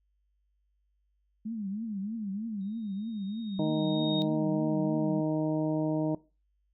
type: tone with vibrato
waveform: sine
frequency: 210 Hz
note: G#3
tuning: 19 cents sharp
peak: -32 dBFS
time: 1.45-5.21 s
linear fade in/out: 10 ms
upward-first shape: triangle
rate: 3.2 Hz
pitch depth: 190 cents each way
type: tone with exponential growth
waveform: sine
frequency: 3729 Hz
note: A#7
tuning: in tune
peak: -30 dBFS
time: 2.61-4.22 s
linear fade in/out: 0 ms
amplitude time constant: 350 ms
type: harmonic tone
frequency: 155.4 Hz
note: D#3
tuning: 2 cents flat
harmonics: 1 / 2 / 3 / 4 / 5 / 6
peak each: -32 / -29 / -39 / -34 / -46 / -43 dBFS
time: 3.59-6.15 s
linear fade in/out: 2 ms
effects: noise-tail reverb RT60 0.3 s tail -20 dB re dry + added 50 Hz sine -70 dBFS peak until 6.73 s